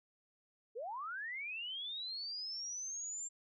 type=linear sweep; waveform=sine; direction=up; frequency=415.3 to 7410 Hz; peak=-40 dBFS; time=0.75-3.29 s; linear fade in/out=20 ms; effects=none